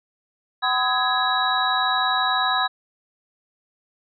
sine tone cluster, 755 / 1013 / 1265 / 1662 / 3885 Hz, F#5 / B5 / D#6 / G#6 / B7, +35 / +44 / +28 / +1 / -29 cents, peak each -25 dBFS, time 0.62-2.68 s, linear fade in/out 20 ms, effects none

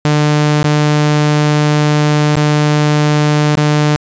sawtooth tone with dropouts, 149.5 Hz, D3, 31 cents sharp, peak -5 dBFS, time 0.05-3.96 s, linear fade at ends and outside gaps 0 ms, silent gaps 0.629-0.643 / 2.355-2.368 / 3.554-3.573 s, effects resampled to 16000 Hz

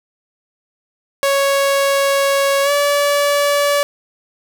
sawtooth tone with pitch glide, 554.4 to 574.9 Hz, C#5 to D5, 0 to -37 cents, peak -9 dBFS, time 1.23-3.83 s, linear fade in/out 0 ms, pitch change +63 cents, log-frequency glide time 2.63-2.71 s, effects none

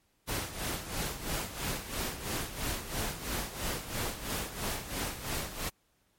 pink noise with tremolo, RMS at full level -33 dBFS, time 0.27-5.7 s, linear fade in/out 20 ms, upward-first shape sine, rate 3 Hz, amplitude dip 70%, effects pink hiss -72 dBFS RMS until 6.18 s + MP3 64 kbps

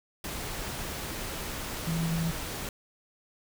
sine tone in noise, 164.81 Hz, E3, in tune, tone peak -27 dBFS, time 1.87-2.31 s, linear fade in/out 2 ms, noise pink, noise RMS -36 dBFS, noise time 0.24-2.69 s, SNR +6 dB, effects none

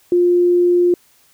sine tone, 352.6 Hz, F4, 17 cents sharp, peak -10 dBFS, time 0.12-0.94 s, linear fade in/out 2 ms, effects white hiss -54 dBFS RMS until 1.33 s

